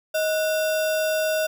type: tone with sample-and-hold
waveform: sine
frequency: 628 Hz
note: D#5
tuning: 16 cents sharp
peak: -20 dBFS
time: 0.14-1.47 s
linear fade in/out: 10 ms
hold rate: 2100 Hz
effects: none